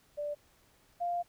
sine tone pair in turn, 587.3 / 698.4 Hz, D5 / F5, 0 / 0 cents, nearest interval minor third, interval 300 cents, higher second, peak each -33 / -30 dBFS, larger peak second, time 0.17-0.35 / 1-1.23 s, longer second, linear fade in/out 20 ms, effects pink hiss -66 dBFS RMS until 1.28 s

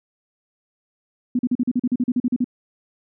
sine tone bursts, 247.1 Hz, B3, 1 cent sharp, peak -16 dBFS, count 14, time 1.35-2.444 s, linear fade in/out 5 ms, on 41 ms, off 40 ms, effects none

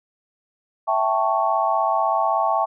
sine chord, A dominant seventh, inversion second, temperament equal, 659.3 / 784 / 880 / 1108.7 Hz, E5 / G5 / A5 / C#6, 0 / 0 / 0 / 0 cents, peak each -23 dBFS, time 0.87-2.66 s, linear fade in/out 20 ms, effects none

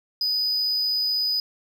triangle tone, 4978 Hz, D#8, in tune, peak -20 dBFS, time 0.21-1.4 s, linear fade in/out 2 ms, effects none

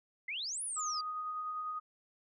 sine exponential two-way sweep, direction up then down, 1994 to 10548 to 4621 Hz, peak -36 dBFS, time 0.28-1.01 s, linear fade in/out 5 ms, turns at 0.63 s
sine tone with tremolo, 1244.5 Hz, D#6, in tune, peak -35 dBFS, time 0.76-1.8 s, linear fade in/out 20 ms, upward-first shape sine, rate 10 Hz, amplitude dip 25%
effects none

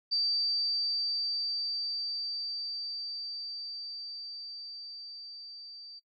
sine tone with level ramp, 4648 Hz, D8, 19 cents flat, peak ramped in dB -25 to -44 dBFS, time 0.11-6 s, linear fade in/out 20 ms, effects noise-tail reverb RT60 0.1 s tail -19 dB re dry

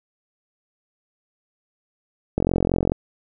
click train, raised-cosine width 2 ms, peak -6 dBFS, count 25, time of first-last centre 2.38-2.919 s, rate 44.5 Hz, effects none

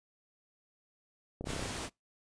clicks, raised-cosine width 2 ms, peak -25 dBFS, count 9, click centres 1.41 / 1.442 / 1.472 / 1.504 / 1.534 / 1.564 / 1.594 / 1.626 / 1.658 s
pink noise, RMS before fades -39 dBFS, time 1.45-1.9 s, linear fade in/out 50 ms
effects noise-tail reverb RT60 0.2 s tail -26 dB re dry + resampled to 22050 Hz

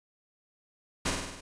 pink noise with echo, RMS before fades -28 dBFS, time 1.05-1.11 s, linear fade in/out 10 ms, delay 50 ms, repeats 6, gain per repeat -3 dB, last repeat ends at 1.41 s, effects resampled to 22050 Hz

